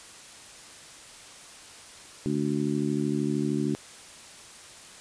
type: harmonic tone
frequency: 73.1 Hz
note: D2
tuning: 7 cents flat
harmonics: 2 / 3 / 4 / 5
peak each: -31 / -29 / -29 / -32 dBFS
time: 2.26-3.75 s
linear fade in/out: 0 ms
effects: white hiss -47 dBFS RMS until 5 s + resampled to 22050 Hz